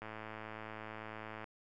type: click train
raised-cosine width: 0.5 ms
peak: -30 dBFS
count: 156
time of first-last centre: 0.02-1.442 s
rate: 109 Hz
effects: none